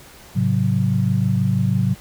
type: tone cluster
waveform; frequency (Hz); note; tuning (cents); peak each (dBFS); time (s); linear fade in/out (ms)
sine; 107.9 / 134.1 / 184.7; A2 / C3 / F#3; -33 / +43 / -3; -20; 0.35-1.95; 20
effects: pink hiss -44 dBFS RMS until 2 s